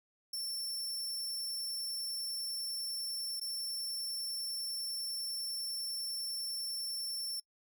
sawtooth tone with dropouts, 5410 Hz, E8, 44 cents sharp, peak -34 dBFS, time 0.33-7.4 s, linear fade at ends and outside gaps 5 ms, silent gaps 3.399-3.412 s, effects noise-tail reverb RT60 0.1 s tail -26 dB re dry

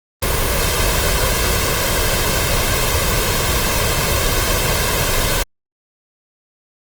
pink noise with comb filter, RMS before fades -17 dBFS, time 0.22-5.43 s, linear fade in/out 5 ms, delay 1.9 ms, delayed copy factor +0.55, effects Opus 24 kbps

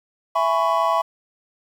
triangle chord, C# minor seventh, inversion first, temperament just, 665.2 / 831.5 / 997.9 / 1108.7 Hz, E5 / G#5 / B5 / C#6, +16 / +2 / +18 / 0 cents, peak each -20 / -24 / -20 / -20 dBFS, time 0.35-1.02 s, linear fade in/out 10 ms, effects 8-bit

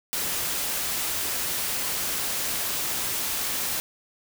white noise, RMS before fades -28 dBFS, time 0.13-3.8 s, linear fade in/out 0 ms, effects none

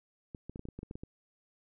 clicks, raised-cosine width 3 ms, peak -29 dBFS, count 11, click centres 0.348 / 0.496 / 0.559 / 0.594 / 0.654 / 0.687 / 0.79 / 0.831 / 0.911 / 0.955 / 1.035 s, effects none

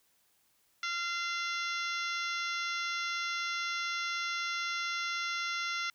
harmonic tone, 689 Hz, F5, 24 cents flat, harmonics 2 / 3 / 4 / 5 / 6 / 7 / 8 / 9, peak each -36 / -37 / -43 / -42 / -45 / -49 / -45 / -48 dBFS, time 0.83-5.9 s, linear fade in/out 2 ms, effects white hiss -71 dBFS RMS until 5.94 s

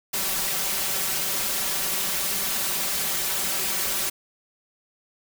white noise with comb filter, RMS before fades -26 dBFS, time 0.13-4.1 s, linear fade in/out 10 ms, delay 5.2 ms, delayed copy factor +0.9, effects none

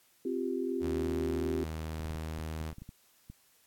sine chord, C suspended fourth, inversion none, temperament equal, 261.6 / 349.2 / 392 Hz, C4 / F4 / G4, 0 / 0 / 0 cents, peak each -35 dBFS, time 0.25-1.64 s, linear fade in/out 5 ms
sawtooth tone, 79.1 Hz, D#2, 29 cents sharp, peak -32 dBFS, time 0.8-2.74 s, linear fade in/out 50 ms
clicks, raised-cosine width 5 ms, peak -33 dBFS, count 11, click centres 2.001 / 2.054 / 2.106 / 2.152 / 2.389 / 2.613 / 2.728 / 2.784 / 2.82 / 2.891 / 3.3 s
effects white hiss -66 dBFS RMS until 3.66 s + AAC 64 kbps

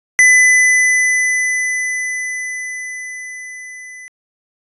square tone with level ramp, 2005 Hz, B6, 26 cents sharp, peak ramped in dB -6 to -33 dBFS, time 0.19-4.08 s, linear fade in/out 0 ms, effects resampled to 24000 Hz

